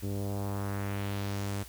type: tone with low-pass filter sweep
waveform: sawtooth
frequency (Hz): 100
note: G2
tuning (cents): +35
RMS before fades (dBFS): -34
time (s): 0.02-1.64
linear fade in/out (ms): 20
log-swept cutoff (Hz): 370 to 11000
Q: 1.4
effects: added 60 Hz sine -49 dBFS peak until 1.68 s + white hiss -51 dBFS RMS until 1.68 s